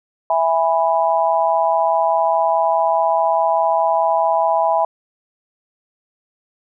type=chord; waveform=sine; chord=E major; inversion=none; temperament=just; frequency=659.3 / 824.1 / 988.9 Hz; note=E5 / G#5 / B5; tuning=0 / -14 / +2 cents; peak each=-17 / -18 / -19 dBFS; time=0.3-4.85 s; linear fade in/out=2 ms; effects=none

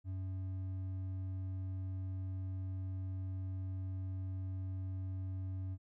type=tone with hard clipping; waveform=triangle; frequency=94 Hz; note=F#2; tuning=28 cents sharp; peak=-39 dBFS; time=0.04-5.78 s; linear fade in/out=50 ms; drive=8 dB; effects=none

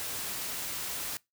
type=noise; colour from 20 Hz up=white; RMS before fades=-36 dBFS; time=0-1.17 s; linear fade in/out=0 ms; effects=noise-tail reverb RT60 0.2 s tail -23 dB re dry

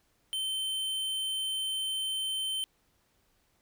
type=tone; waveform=square; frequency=3093 Hz; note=G7; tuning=24 cents flat; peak=-31 dBFS; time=0.33-2.64 s; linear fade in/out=0 ms; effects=pink hiss -71 dBFS RMS until 3.61 s

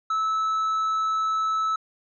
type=tone; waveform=triangle; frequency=1305 Hz; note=E6; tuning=18 cents flat; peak=-20 dBFS; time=0.1-1.76 s; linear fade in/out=5 ms; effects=resampled to 16000 Hz

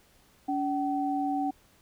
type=tone pair together; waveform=sine; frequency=284.7 / 762 Hz; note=C#4 / G5; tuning=+46 / -49 cents; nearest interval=octave + perfect fourth; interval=1705 cents; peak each=-29 / -29 dBFS; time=0.48-1.51 s; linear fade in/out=10 ms; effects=pink hiss -62 dBFS RMS until 1.81 s

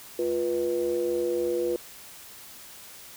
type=ring-modulated tone; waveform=triangle; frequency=69.7 Hz; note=C#2; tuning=10 cents sharp; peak=-19 dBFS; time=0.19-1.76 s; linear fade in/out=0 ms; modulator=420 Hz; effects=white hiss -46 dBFS RMS until 3.16 s

